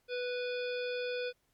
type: harmonic tone with a mistuned harmonic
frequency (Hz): 493.9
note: B4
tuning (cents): 0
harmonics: 1 / 3 / 5 / 7 / 9 / 10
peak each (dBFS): -34 / -43 / -43 / -47 / -50 / -52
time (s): 0.08-1.33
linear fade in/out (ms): 50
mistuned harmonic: 9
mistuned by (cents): -18
effects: pink hiss -75 dBFS RMS until 1.53 s + MP3 96 kbps